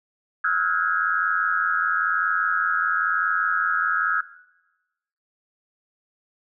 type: tone cluster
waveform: sine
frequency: 1286 / 1391 / 1472 / 1645 Hz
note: E6 / F6 / F#6 / G#6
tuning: -43 / -7 / -9 / -17 cents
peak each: -25 dBFS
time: 0.44-4.21 s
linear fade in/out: 5 ms
effects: noise-tail reverb RT60 1.0 s tail -18 dB re dry